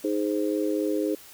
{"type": "harmonic tone", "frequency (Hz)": 103.9, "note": "G#2", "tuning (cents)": 1, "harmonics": [3, 4, 5], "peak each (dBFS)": [-26, -28, -30], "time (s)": [0.04, 1.15], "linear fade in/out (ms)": 5, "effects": ["white hiss -48 dBFS RMS until 1.33 s"]}